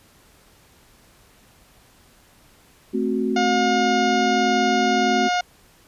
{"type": "chord", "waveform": "sine", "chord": "F# diminished", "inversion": "first", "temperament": "equal", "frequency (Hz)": [220, 261.6, 370], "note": ["A3", "C4", "F#4"], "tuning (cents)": [0, 0, 0], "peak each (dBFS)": -24, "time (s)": [2.93, 5.29], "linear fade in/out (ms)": 20}
{"type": "harmonic tone", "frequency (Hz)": 716, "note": "F5", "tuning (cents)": 43, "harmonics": [1, 2, 3, 4, 5, 6, 7, 8, 9], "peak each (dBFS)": [-20, -26, -30, -32, -34, -36, -37, -38, -39], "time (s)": [3.36, 5.41], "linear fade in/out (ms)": 5}
{"effects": ["pink hiss -54 dBFS RMS until 5.87 s", "resampled to 32000 Hz"]}